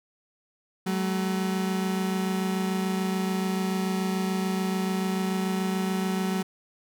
35% pulse tone pair together, 188.2 / 215.1 Hz, F#3 / A3, +30 / -39 cents, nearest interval major second, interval 231 cents, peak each -24 / -31 dBFS, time 0.86-6.43 s, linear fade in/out 10 ms, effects none

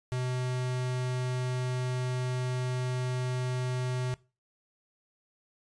square tone, 126.5 Hz, B2, 42 cents sharp, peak -30 dBFS, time 0.12-4.14 s, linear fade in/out 0 ms, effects noise-tail reverb RT60 0.3 s tail -20 dB re dry + resampled to 22050 Hz

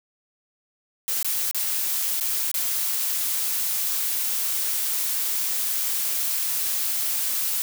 blue noise with dropouts, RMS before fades -25 dBFS, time 1.08-7.62 s, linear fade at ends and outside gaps 0 ms, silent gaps 1.228-1.246 / 1.512-1.546 / 2.199-2.209 / 2.515-2.542 s, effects none

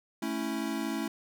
square chord, A major, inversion none, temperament equal, 220 / 277.2 / 329.6 Hz, A3 / C#4 / E4, 0 / 0 / 0 cents, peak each -36 / -36 / -36 dBFS, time 0.22-1.08 s, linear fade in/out 5 ms, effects none

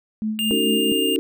sine tone with tremolo, 216.4 Hz, A3, 29 cents flat, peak -20 dBFS, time 0.22-0.92 s, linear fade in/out 0 ms, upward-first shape sine, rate 4.5 Hz, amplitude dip 60%
square tone, 2809 Hz, F7, 9 cents sharp, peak -22 dBFS, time 0.39-1.16 s, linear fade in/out 0 ms
sine chord, D# half-diminished seventh, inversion third, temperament just, 280 / 311.1 / 373.4 / 448 Hz, C#4 / D#4 / F#4 / A4, +18 / 0 / +16 / +31 cents, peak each -25 dBFS, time 0.51-1.19 s, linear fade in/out 0 ms
effects none

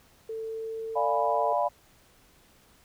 sine tone with pitch glide, 445.5 to 449.6 Hz, A4 to A4, +22 to +37 cents, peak -32 dBFS, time 0.29-1.53 s, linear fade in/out 5 ms, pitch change +15 cents, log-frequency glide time 0.43-1.24 s
sine chord, D diminished seventh, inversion none, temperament equal, 587.3 / 698.5 / 830.6 / 987.8 Hz, D5 / F5 / Ab5 / Cb6, 0 / 0 / 0 / 0 cents, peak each -28 / -28 / -31 / -29 dBFS, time 0.95-1.69 s, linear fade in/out 20 ms
effects pink hiss -60 dBFS RMS until 2.84 s

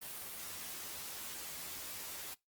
white noise with comb filter, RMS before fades -45 dBFS, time 0.01-2.35 s, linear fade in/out 20 ms, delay 12 ms, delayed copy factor +0.6, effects noise-tail reverb RT60 0.2 s tail -23 dB re dry + Opus 32 kbps

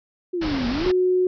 sine exponential two-way sweep, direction down then up, 370 to 232.9 to 370 Hz, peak -22 dBFS, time 0.33-0.86 s, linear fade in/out 10 ms, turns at 0.68 s
pink low-pass noise, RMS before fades -29 dBFS, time 0.41-0.92 s, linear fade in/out 10 ms, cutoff 5400 Hz, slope 96 dB/octave
sine tone, 366.2 Hz, F#4, 18 cents flat, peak -16 dBFS, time 0.86-1.27 s, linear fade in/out 2 ms
effects none

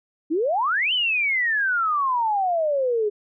sine exponential two-way sweep, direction up then down, 293.7 to 3092 to 406.8 Hz, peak -19 dBFS, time 0.3-3.1 s, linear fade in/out 20 ms, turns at 0.93 s, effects none

